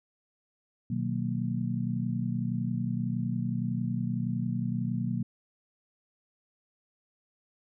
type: chord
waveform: sine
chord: B major seventh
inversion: none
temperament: just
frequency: 123.47 / 154.34 / 185.21 / 231.5 Hz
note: B2 / D#3 / F#3 / A#3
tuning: 0 / -14 / +2 / -12 cents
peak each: -32 / -37 / -33 / -33 dBFS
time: 0.9-5.23 s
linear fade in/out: 5 ms
effects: none